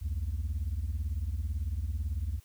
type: beating tone pair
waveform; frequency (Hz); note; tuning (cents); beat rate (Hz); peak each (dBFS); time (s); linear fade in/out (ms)
sine; 65.41 / 83.41; C2 / E2; 0 / +21; 18; -31; 0.01-2.4; 20
effects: tanh soft clip ceiling -27 dBFS + white hiss -63 dBFS RMS until 2.44 s